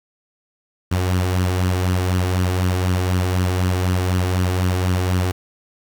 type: tone with flanger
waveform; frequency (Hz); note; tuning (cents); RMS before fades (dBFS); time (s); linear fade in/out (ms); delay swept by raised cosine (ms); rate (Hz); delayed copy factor
sawtooth; 91.5; F#2; -19; -19; 0.91-5.32; 10; 0.64 to 2.74; 4; +0.55
effects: 7-bit